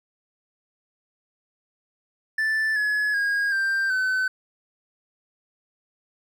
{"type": "tone with pitch steps", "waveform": "triangle", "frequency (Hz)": [1760, 1696.1, 1634.6, 1575.2, 1518.1], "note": ["A6", "G#6", "G#6", "G6", "F#6"], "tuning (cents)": [0, 36, -28, 8, 44], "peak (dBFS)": -19, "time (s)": [2.38, 4.28], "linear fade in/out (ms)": 5, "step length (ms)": 380, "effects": []}